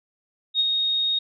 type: tone with ADSR envelope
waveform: sine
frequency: 3729 Hz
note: A#7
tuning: in tune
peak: -16 dBFS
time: 0.54-1.19 s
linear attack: 57 ms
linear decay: 31 ms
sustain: -4 dB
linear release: 8 ms
effects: none